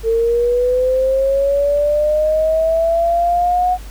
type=linear sweep; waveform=sine; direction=up; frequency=448.1 to 733 Hz; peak=-12 dBFS; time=0.03-3.78 s; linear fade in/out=50 ms; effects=added 50 Hz sine -29 dBFS peak until 3.9 s + pink hiss -41 dBFS RMS until 3.9 s

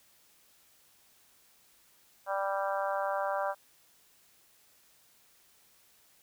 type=harmonic tone; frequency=196 Hz; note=G3; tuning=in tune; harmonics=3 / 4 / 5 / 6 / 7 / 8; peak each=-33 / -35 / -37 / -39 / -40 / -41 dBFS; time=2.26-3.55 s; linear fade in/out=50 ms; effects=white hiss -64 dBFS RMS until 6.22 s

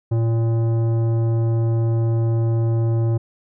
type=tone with tanh clipping; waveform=sine; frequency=114.5 Hz; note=A#2; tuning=31 cents flat; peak=-18 dBFS; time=0.11-3.18 s; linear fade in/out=10 ms; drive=13 dB; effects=none

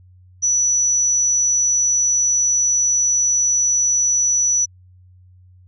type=tone; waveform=sine; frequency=5920 Hz; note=F#8; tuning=in tune; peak=-14 dBFS; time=0.42-4.66 s; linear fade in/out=20 ms; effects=added 91 Hz sine -45 dBFS peak until 5.67 s

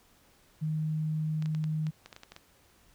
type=tone; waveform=sine; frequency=155.56 Hz; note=D#3; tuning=in tune; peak=-28 dBFS; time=0.61-1.91 s; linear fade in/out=20 ms
type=clicks; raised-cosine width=0.2 ms; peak=-28 dBFS; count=11; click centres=1.424 / 1.459 / 1.549 / 1.641 / 1.868 / 2.06 / 2.128 / 2.164 / 2.234 / 2.32 / 2.364 s
effects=pink hiss -63 dBFS RMS until 2.94 s

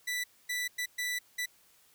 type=tone bursts at uneven times; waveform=sawtooth; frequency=1975.5 Hz; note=B6; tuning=in tune; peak=-28 dBFS; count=5; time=0.07-0.24 / 0.49-0.68 / 0.78-0.86 / 0.98-1.19 / 1.38-1.46 s; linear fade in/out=10 ms; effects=white hiss -64 dBFS RMS until 1.94 s

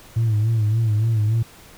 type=tone with vibrato; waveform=sine; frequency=110 Hz; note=A2; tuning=in tune; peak=-14 dBFS; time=0.16-1.43 s; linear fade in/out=10 ms; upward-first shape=sine; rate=3.5 Hz; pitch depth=78 cents each way; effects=tanh soft clip ceiling -14 dBFS + pink hiss -46 dBFS RMS until 1.77 s

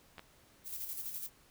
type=clicks; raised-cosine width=0.3 ms; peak=-31 dBFS; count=2; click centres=0.182 / 0.194 s
type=noise with tremolo; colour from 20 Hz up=violet; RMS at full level=-40 dBFS; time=0.64-1.3 s; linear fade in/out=50 ms; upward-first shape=square; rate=12 Hz; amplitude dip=45%
effects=pink hiss -64 dBFS RMS until 1.5 s

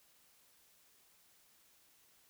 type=silence; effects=white hiss -68 dBFS RMS until 2.29 s

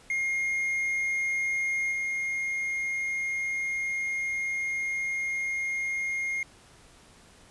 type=tone with level steps; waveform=triangle; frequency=2134 Hz; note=C7; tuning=34 cents sharp; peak=-24 / -26 dBFS; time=0.1-6.43 s; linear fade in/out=2 ms; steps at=1.91 s; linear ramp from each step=20 ms; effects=pink hiss -55 dBFS RMS until 7.5 s + resampled to 24000 Hz

